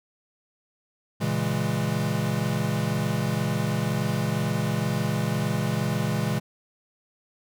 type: chord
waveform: square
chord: A# half-diminished seventh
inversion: none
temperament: equal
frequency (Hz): 116.54 / 138.59 / 164.81 / 207.7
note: A#2 / C#3 / E3 / G#3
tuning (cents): 0 / 0 / 0 / 0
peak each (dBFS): -30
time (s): 1.2-6.4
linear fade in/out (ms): 20
effects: none